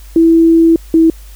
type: tone pair in turn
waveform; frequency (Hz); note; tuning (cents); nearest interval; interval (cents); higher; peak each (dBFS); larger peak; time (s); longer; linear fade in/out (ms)
sine; 329.6 / 325.4; E4 / E4; 0 / -22; unison; 22; first; -4; neither; 0.16-0.76 / 0.94-1.1; first; 2
effects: added 50 Hz sine -31 dBFS peak until 1.35 s + white hiss -43 dBFS RMS until 1.35 s